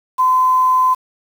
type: tone with quantisation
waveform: sine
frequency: 1023 Hz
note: C6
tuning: 39 cents flat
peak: -10 dBFS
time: 0.18-0.95 s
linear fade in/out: 20 ms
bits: 6
effects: none